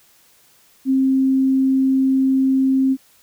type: tone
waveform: sine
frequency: 265.5 Hz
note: C4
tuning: 25 cents sharp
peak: -13 dBFS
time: 0.85-2.97 s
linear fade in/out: 50 ms
effects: white hiss -54 dBFS RMS until 3.22 s